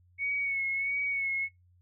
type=tone with vibrato; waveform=sine; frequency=2215 Hz; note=C#7; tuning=2 cents flat; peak=-28 dBFS; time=0.18-1.49 s; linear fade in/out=50 ms; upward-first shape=sine; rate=1.5 Hz; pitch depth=37 cents each way; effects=noise-tail reverb RT60 0.2 s tail -26 dB re dry + added 89 Hz sine -60 dBFS peak until 1.81 s